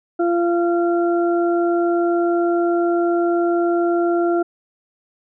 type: harmonic tone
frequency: 344.1 Hz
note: F4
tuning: 26 cents flat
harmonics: 1 / 2 / 4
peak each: -16 / -22 / -28 dBFS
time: 0.19-4.43 s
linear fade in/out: 10 ms
effects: none